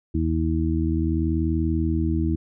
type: harmonic tone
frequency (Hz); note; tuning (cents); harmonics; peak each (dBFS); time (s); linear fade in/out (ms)
80.6; E2; -38; 1 / 2 / 3 / 4; -23 / -28 / -28 / -25; 0.14-2.36; 10
effects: none